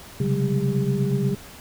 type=tone cluster; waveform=sine; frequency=129.6 / 138.1 / 187.6 / 203.5 / 402 Hz; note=C3 / C#3 / F#3 / G#3 / G4; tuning=-16 / -6 / +24 / -35 / +44 cents; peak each=-28 / -23 / -26 / -28 / -28 dBFS; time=0.2-1.35 s; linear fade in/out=5 ms; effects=pink hiss -43 dBFS RMS until 1.6 s